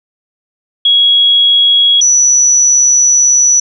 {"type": "tone pair in turn", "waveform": "sine", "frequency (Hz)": [3322, 5919], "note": ["G#7", "F#8"], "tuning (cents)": [0, 0], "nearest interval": "minor seventh", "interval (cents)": 1000, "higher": "second", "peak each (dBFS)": -5, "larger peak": "neither", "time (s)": [[0.85, 2.01], [2.01, 3.6]], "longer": "second", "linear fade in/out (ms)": 5, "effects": []}